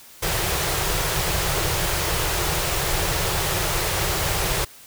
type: band-stop noise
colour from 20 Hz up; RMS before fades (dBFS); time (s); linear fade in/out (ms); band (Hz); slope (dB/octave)
pink; -23; 0.22-4.65; 10; 180 to 320; 96
effects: white hiss -46 dBFS RMS until 4.86 s